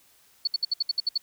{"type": "tone bursts", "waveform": "sine", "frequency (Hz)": 4435, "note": "C#8", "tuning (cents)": 0, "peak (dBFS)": -21, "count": 9, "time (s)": [0.45, 1.178], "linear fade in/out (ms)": 5, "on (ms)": 24, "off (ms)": 64, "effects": ["white hiss -60 dBFS RMS until 1.22 s"]}